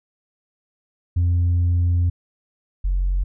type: tone pair in turn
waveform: sine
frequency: 87.31 / 45.6 Hz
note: F2 / F#1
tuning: 0 / -24 cents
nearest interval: major seventh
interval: 1124 cents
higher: first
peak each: -13 / -16 dBFS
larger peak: first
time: 1.16-2.1 / 2.84-3.24 s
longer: first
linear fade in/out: 10 ms
effects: tanh soft clip ceiling -14 dBFS